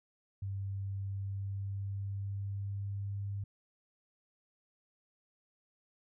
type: tone with pitch glide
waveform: sine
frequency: 98.1 to 99.99 Hz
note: G2 to G2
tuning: +2 to +35 cents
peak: -35 dBFS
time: 0.42-3.44 s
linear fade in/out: 5 ms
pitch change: +33 cents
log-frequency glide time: 1.04-3.16 s
effects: none